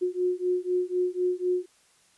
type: beating tone pair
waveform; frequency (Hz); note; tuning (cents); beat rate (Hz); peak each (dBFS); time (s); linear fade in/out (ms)
sine; 359.8 / 363.8; F#4 / F#4; -48 / -29; 4; -27; 0.01-1.66; 20
effects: white hiss -62 dBFS RMS until 2.17 s + resampled to 24000 Hz